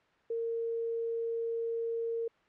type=tone; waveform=sine; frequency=460 Hz; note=A#4; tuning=23 cents flat; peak=-31 dBFS; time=0.3-2.28 s; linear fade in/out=5 ms; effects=white hiss -66 dBFS RMS until 2.48 s + low-pass 2000 Hz 12 dB/octave